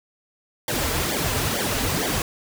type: noise with flanger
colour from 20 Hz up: pink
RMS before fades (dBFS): -24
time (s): 0.68-2.22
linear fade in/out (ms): 2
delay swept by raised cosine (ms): 0.74 to 5.74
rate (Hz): 2.2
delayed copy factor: -0.95
effects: none